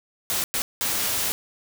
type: noise bursts at uneven times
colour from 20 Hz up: white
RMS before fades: -25 dBFS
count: 3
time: 0.3-0.44 / 0.54-0.62 / 0.81-1.32 s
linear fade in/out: 0 ms
effects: none